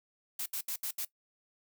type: noise bursts at uneven times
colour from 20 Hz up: blue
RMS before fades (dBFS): -36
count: 5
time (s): 0.39-0.46 / 0.53-0.61 / 0.68-0.76 / 0.83-0.91 / 0.98-1.05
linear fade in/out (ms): 5
effects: noise-tail reverb RT60 0.1 s tail -18 dB re dry